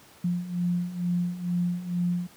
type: beating tone pair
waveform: sine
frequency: 174.61 / 176.81 Hz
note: F3 / F3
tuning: 0 / +22 cents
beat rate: 2.2 Hz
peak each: -30 / -26 dBFS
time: 0.24-2.27 s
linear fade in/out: 5 ms
effects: pink hiss -53 dBFS RMS until 2.36 s + high-pass 100 Hz 12 dB/octave